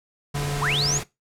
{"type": "tone", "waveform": "square", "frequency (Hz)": 143.6, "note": "D3", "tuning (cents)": -39, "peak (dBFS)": -26, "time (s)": [0.34, 1], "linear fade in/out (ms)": 10}
{"type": "noise", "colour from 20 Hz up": "pink", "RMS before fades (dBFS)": -32, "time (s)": [0.34, 1.04], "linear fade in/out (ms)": 20}
{"type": "linear sweep", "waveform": "sine", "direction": "up", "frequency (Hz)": [713, 7130], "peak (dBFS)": -21, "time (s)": [0.61, 0.99], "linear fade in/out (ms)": 20}
{"effects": ["noise-tail reverb RT60 0.2 s tail -19 dB re dry", "low-pass 11000 Hz 12 dB/octave"]}